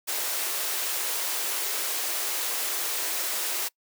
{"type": "high-pass noise", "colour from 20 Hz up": "white", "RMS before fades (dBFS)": -29, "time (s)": [0.07, 3.69], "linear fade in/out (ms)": 20, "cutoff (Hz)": 320, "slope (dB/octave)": 48, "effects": ["noise-tail reverb RT60 0.1 s tail -24 dB re dry"]}